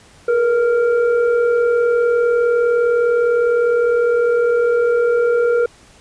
sine tone with frequency modulation, 477.4 Hz, A#4, 41 cents sharp, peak -12 dBFS, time 0.28-5.66 s, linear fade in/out 5 ms, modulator 915 Hz, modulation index 0.52, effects pink hiss -47 dBFS RMS until 6 s + resampled to 22050 Hz

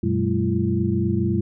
sine tone cluster, 93.2 / 121.1 / 188.5 / 212.8 / 339.9 Hz, F#2 / B2 / F#3 / G#3 / F4, +13 / -34 / +32 / +42 / -47 cents, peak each -25 dBFS, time 0.03-1.41 s, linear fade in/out 5 ms, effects none

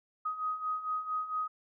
sine beating tone pair, 1252 / 1256.4 Hz, D#6 / D#6, +10 / +16 cents, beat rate 4.4 Hz, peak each -38 / -33 dBFS, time 0.25-1.48 s, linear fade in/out 10 ms, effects none

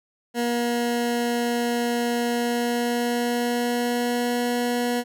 20% pulse tone with pitch glide, 238.4 to 242.1 Hz, A#3 to B3, +39 to -34 cents, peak -17 dBFS, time 0.34-5.04 s, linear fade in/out 50 ms, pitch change +27 cents, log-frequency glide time 2.27-4.4 s, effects none

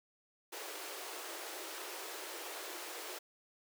pink high-pass noise, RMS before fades -45 dBFS, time 0.52-3.19 s, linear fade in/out 10 ms, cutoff 320 Hz, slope 96 dB/octave, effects none

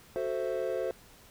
triangle chord, F# half-diminished seventh, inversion none, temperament equal, 370 / 440 / 523.3 / 659.3 Hz, F#4 / A4 / C5 / E5, 0 / 0 / 0 / 0 cents, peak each -34 / -34 / -31 / -36 dBFS, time 0.16-0.91 s, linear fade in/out 0 ms, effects pink hiss -56 dBFS RMS until 1.3 s

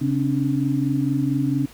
sine tone cluster, 136.8 / 266.8 / 291.2 Hz, C#3 / C4 / D4, -23 / +34 / -15 cents, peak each -23 dBFS, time 0.01-1.66 s, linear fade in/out 10 ms, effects pink hiss -47 dBFS RMS until 1.73 s

